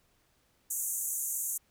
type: band-pass noise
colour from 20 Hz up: pink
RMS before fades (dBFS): -34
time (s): 0.7-1.58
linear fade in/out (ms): 10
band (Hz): 6400 to 15000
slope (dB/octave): 96
effects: pink hiss -70 dBFS RMS until 1.7 s